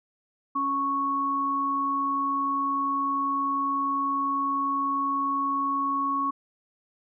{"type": "tone pair together", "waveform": "sine", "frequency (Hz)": [276.7, 1106.8], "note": ["C#4", "C#6"], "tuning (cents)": [-3, -3], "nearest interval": "2 octaves", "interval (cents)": 2400, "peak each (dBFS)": [-32, -24], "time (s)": [0.55, 6.31], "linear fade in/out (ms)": 10, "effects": []}